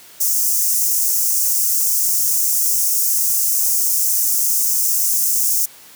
white high-pass noise, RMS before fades -17 dBFS, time 0.2-5.66 s, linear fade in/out 10 ms, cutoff 5600 Hz, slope 48 dB/octave, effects white hiss -43 dBFS RMS until 5.95 s + high-pass 100 Hz 12 dB/octave

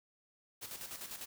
white noise with tremolo, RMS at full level -44 dBFS, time 0.61-1.26 s, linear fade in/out 20 ms, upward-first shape square, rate 10 Hz, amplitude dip 55%, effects none

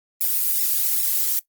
violet noise with flanger, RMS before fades -21 dBFS, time 0.21-1.39 s, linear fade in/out 0 ms, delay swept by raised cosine 0.64 to 3.04 ms, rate 2.5 Hz, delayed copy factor -1, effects noise-tail reverb RT60 0.1 s tail -19 dB re dry + Opus 32 kbps

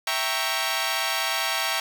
10% pulse chord, E diminished seventh, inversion none, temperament equal, 659.3 / 784 / 932.3 / 1108.7 Hz, E5 / G5 / Bb5 / Db6, 0 / 0 / 0 / 0 cents, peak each -21 dBFS, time 0.07-1.8 s, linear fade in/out 2 ms, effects none

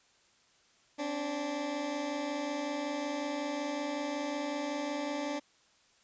20% pulse tone pair together, 265.8 / 291.2 Hz, C4 / D4, +27 / -15 cents, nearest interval major second, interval 158 cents, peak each -36 / -29 dBFS, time 0.98-5.4 s, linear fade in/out 20 ms, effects white hiss -66 dBFS RMS until 6.03 s + resampled to 16000 Hz

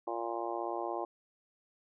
harmonic tone, 116.54 Hz, A#2, in tune, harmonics 3 / 4 / 5 / 6 / 7 / 8 / 9, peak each -39 / -44 / -41 / -41 / -40 / -46 / -43 dBFS, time 0.07-1.05 s, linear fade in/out 5 ms, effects none

